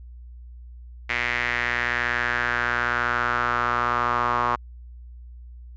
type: tone with band-pass filter sweep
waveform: sawtooth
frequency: 121 Hz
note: B2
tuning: 35 cents flat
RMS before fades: -24 dBFS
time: 1.09-4.56 s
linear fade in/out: 10 ms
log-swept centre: 2100 to 1100 Hz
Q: 4.3
effects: added 60 Hz sine -39 dBFS peak until 5.76 s + resampled to 16000 Hz